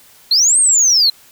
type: linear two-way sweep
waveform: sine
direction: up then down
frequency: 4047 to 8710 to 4047 Hz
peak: -7 dBFS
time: 0.31-1.1 s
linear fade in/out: 5 ms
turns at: 0.59 s
effects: tanh soft clip ceiling -6 dBFS + white hiss -46 dBFS RMS until 1.31 s